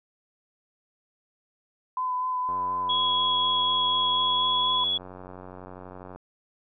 sine tone with vibrato, 1010 Hz, B5, 39 cents sharp, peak -25 dBFS, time 1.97-4.84 s, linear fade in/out 2 ms, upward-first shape sine, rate 4.1 Hz, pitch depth 15 cents each way
click train, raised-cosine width 1 ms, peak -28 dBFS, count 339, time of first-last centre 2.49-6.16 s, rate 92.1 Hz
sine tone with pitch glide, 3336 to 3371 Hz, G#7 to G#7, +7 to +25 cents, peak -23 dBFS, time 2.89-4.98 s, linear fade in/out 10 ms, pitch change +18 cents, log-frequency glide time 4.06-4.76 s
effects none

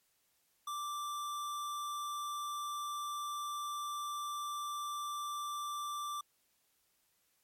square tone, 1175 Hz, D6, 1 cent sharp, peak -38 dBFS, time 0.67-6.21 s, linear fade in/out 5 ms, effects white hiss -75 dBFS RMS until 7.43 s + MP3 64 kbps

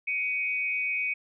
sine tone pair together, 2248 / 2500 Hz, C#7 / D#7, +24 / +8 cents, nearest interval major second, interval 184 cents, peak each -29 / -29 dBFS, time 0.07-1.14 s, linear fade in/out 10 ms, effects none

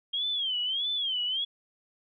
sine tone with vibrato, 3209 Hz, G7, 40 cents sharp, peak -27 dBFS, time 0.13-1.45 s, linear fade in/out 10 ms, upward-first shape sine, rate 1.6 Hz, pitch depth 160 cents each way, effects none

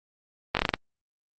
slowing click train, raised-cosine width 0.3 ms, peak -6 dBFS, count 7, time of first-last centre 0.55-0.739 s, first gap 19 ms, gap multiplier 1.2, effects Opus 32 kbps

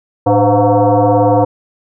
sine tone with frequency modulation, 110.9 Hz, A2, 14 cents sharp, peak -7 dBFS, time 0.26-1.45 s, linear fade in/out 10 ms, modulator 204 Hz, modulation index 3.8, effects none

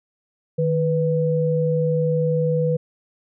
sine tone pair together, 155.41 / 493.9 Hz, D#3 / B4, -2 / 0 cents, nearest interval octave + minor sixth, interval 2002 cents, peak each -20 dBFS, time 0.58-2.77 s, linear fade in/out 10 ms, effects none

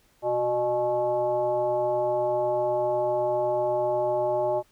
sine tone with frequency modulation, 609 Hz, D#5, 37 cents flat, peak -22 dBFS, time 0.22-4.63 s, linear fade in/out 50 ms, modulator 242 Hz, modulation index 0.97, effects pink hiss -63 dBFS RMS until 4.71 s

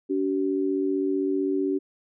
sine tone pair together, 285.5 / 381.1 Hz, D4 / G4, -49 / -49 cents, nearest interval perfect fourth, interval 500 cents, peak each -25 dBFS, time 0.09-1.79 s, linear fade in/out 20 ms, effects none

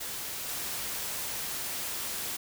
white noise with level steps, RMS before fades -37 / -35 dBFS, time 0-2.37 s, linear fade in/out 10 ms, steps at 0.48 s, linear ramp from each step 10 ms, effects none

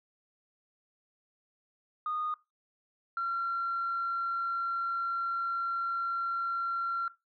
sine tone pair in turn, 1232 / 1369 Hz, D#6 / F6, -17 / -35 cents, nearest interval major second, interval 182 cents, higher second, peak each -30 / -28 dBFS, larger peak second, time 2.06-2.34 / 3.17-7.08 s, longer second, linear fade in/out 2 ms, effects noise-tail reverb RT60 0.2 s tail -17 dB re dry + tanh soft clip ceiling -25 dBFS

